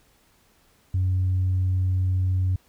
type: tone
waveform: sine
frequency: 92.6 Hz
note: F#2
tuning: 2 cents sharp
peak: -18 dBFS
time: 0.94-2.56 s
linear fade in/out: 5 ms
effects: tanh soft clip ceiling -17 dBFS + pink hiss -61 dBFS RMS until 2.68 s